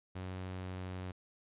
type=tone with pitch glide; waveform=sawtooth; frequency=92.7 to 92.11 Hz; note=F#2 to F#2; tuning=+4 to -7 cents; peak=-36 dBFS; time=0.15-1.12 s; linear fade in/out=10 ms; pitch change=-11 cents; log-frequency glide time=0.47-0.97 s; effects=resampled to 8000 Hz